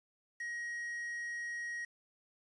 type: tone with quantisation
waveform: triangle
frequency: 1890 Hz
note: A#6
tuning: 23 cents sharp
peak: -36 dBFS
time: 0.4-1.85 s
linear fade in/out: 5 ms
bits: 9
effects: resampled to 22050 Hz

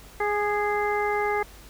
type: harmonic tone with a mistuned harmonic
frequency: 415.3 Hz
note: G#4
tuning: in tune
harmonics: 1 / 2 / 3 / 4 / 5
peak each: -26 / -27 / -32 / -34 / -31 dBFS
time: 0.2-1.43 s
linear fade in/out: 5 ms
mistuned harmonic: 3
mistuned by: -25 cents
effects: added 50 Hz sine -49 dBFS peak until 1.69 s + pink hiss -49 dBFS RMS until 1.69 s

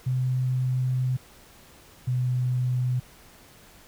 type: tone pair in turn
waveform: sine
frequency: 128 / 125.58 Hz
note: C3 / B2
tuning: -38 / +29 cents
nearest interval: unison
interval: 33 cents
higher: first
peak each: -22 dBFS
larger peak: neither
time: 0.06-1.17 / 2.07-3 s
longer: first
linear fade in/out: 10 ms
effects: pink hiss -52 dBFS RMS until 3.87 s

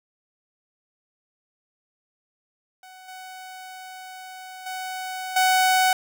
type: tone with level steps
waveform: sawtooth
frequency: 747 Hz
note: F#5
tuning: 16 cents sharp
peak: -40 / -34 / -26 / -13 dBFS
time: 2.83-5.93 s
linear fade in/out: 2 ms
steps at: 3.08 / 4.66 / 5.36 s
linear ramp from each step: 5 ms
effects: none

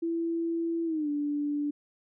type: tone with pitch glide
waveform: sine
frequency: 333.4 to 291.9 Hz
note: E4 to D4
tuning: +20 to -10 cents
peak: -27 dBFS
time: 0.02-1.71 s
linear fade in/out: 10 ms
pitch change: -230 cents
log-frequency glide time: 0.85-1.09 s
effects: none

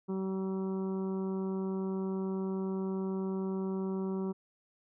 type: harmonic tone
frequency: 190.6 Hz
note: G3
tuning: 48 cents flat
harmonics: 1 / 2 / 3 / 4 / 5 / 6 / 7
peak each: -33 / -36 / -52 / -53 / -49 / -53 / -57 dBFS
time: 0.08-4.33 s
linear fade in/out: 20 ms
effects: none

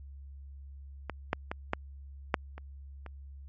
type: clicks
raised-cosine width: 0.5 ms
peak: -19 / -12 / -18 / -13 / -9 / -29 / -29 dBFS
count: 7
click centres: 1.097 / 1.331 / 1.515 / 1.734 / 2.342 / 2.58 / 3.063 s
effects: added 69 Hz sine -44 dBFS peak until 3.48 s + MP3 32 kbps

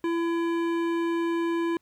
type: tone with hard clipping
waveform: sine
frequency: 336.2 Hz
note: E4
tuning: 34 cents sharp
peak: -26 dBFS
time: 0.04-1.77 s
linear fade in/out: 2 ms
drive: 14 dB
effects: pink hiss -71 dBFS RMS until 1.81 s

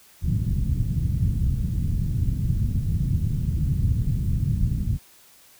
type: low-pass noise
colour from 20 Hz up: white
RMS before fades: -23 dBFS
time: 0.21-4.99 s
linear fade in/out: 50 ms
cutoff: 150 Hz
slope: 24 dB/octave
effects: white hiss -53 dBFS RMS until 5.59 s

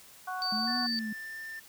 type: harmonic tone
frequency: 370 Hz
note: F#4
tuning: in tune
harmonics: 2 / 3 / 4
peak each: -36 / -38 / -39 dBFS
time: 0.27-0.87 s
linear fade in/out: 10 ms
type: tone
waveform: sine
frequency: 4588 Hz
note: D8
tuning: 41 cents flat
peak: -30 dBFS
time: 0.42-0.99 s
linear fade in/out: 0 ms
type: linear two-way sweep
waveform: sine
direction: up then down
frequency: 210 to 246.6 to 212.2 Hz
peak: -33 dBFS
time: 0.52-1.13 s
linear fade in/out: 5 ms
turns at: 0.78 s
type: tone with pitch glide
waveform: triangle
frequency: 1766 to 1788.6 Hz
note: A6 to A6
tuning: +6 to +28 cents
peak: -37 dBFS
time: 0.67-1.6 s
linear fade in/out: 10 ms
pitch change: +22 cents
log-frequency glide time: 1-1.43 s
effects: white hiss -54 dBFS RMS until 1.68 s

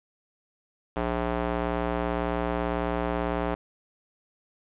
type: tone with band-pass filter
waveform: square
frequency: 59.1 Hz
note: A#1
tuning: 24 cents sharp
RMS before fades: -28 dBFS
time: 0.96-3.55 s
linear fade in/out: 10 ms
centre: 700 Hz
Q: 0.8
effects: resampled to 8000 Hz + 9-bit

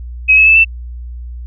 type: tone with pitch steps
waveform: sine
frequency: 2548 / 2587 / 2626 / 2665 Hz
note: D#7 / E7 / E7 / E7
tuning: +41 / -33 / -7 / +18 cents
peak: -4 dBFS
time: 0.28-0.648 s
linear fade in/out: 20 ms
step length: 92 ms
effects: added 60 Hz sine -24 dBFS peak until 1.46 s

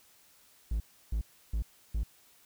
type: tone bursts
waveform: triangle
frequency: 54.5 Hz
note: A1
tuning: 16 cents flat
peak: -26 dBFS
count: 4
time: 0.71-2.034 s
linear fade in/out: 5 ms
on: 91 ms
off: 320 ms
effects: white hiss -62 dBFS RMS until 2.45 s

